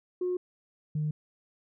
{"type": "tone pair in turn", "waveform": "sine", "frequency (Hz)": [361.5, 151.99], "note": ["F#4", "D#3"], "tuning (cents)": [-40, -40], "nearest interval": "octave + minor third", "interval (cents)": 1500, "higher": "first", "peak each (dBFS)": -26, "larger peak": "neither", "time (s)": [[0.21, 0.37], [0.95, 1.11]], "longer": "neither", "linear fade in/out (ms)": 5, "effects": ["tanh soft clip ceiling -23 dBFS"]}